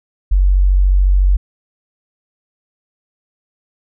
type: tone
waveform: sine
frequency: 46.99 Hz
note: F#1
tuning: 28 cents sharp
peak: -8 dBFS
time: 0.31-1.37 s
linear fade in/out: 10 ms
effects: none